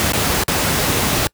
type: noise with dropouts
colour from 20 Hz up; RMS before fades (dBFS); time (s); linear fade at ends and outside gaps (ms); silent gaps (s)
pink; -17; 0-1.27; 0; 0.121-0.134 / 0.436-0.481
effects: noise-tail reverb RT60 0.1 s tail -25 dB re dry + high-pass 60 Hz 12 dB/octave